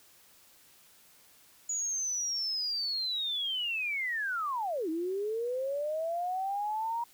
sine linear two-way sweep, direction down then up, 6880 to 311.1 to 949 Hz, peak -30 dBFS, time 1.69-7.04 s, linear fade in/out 5 ms, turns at 4.89 s, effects white hiss -60 dBFS RMS until 7.13 s

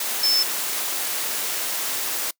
sine tone in noise, 5274 Hz, E8, in tune, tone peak -17 dBFS, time 0.23-0.43 s, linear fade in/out 5 ms, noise white, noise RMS -26 dBFS, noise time 0-2.31 s, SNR +6 dB, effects noise-tail reverb RT60 0.1 s tail -24 dB re dry + high-pass 300 Hz 12 dB/octave

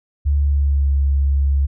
sine tone with pitch glide, 71.7 to 69.46 Hz, D2 to C#2, -41 to +4 cents, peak -13 dBFS, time 0.25-1.67 s, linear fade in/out 20 ms, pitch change -55 cents, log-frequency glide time 0.37-0.91 s, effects none

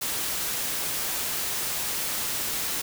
white noise, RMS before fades -29 dBFS, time 0.01-2.82 s, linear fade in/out 10 ms, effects none

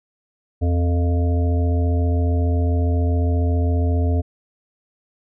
harmonic tone with a mistuned harmonic, 87.31 Hz, F2, in tune, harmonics 1 / 3 / 5 / 7 / 8, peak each -16 / -26 / -30 / -33 / -34 dBFS, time 0.61-4.22 s, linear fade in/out 20 ms, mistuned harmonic 1, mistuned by -100 cents, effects none

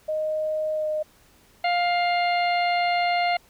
sine tone with pitch glide, 620 to 614.3 Hz, D#5 to D#5, -6 to -22 cents, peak -23 dBFS, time 0.08-1.03 s, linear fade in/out 10 ms, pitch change -16 cents, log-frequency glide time 0.74-0.87 s
harmonic tone, 703 Hz, F5, 11 cents sharp, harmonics 1 / 2 / 3 / 4 / 5 / 6, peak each -21 / -35 / -27 / -34 / -42 / -35 dBFS, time 1.64-3.37 s, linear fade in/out 5 ms
effects pink hiss -57 dBFS RMS until 3.49 s

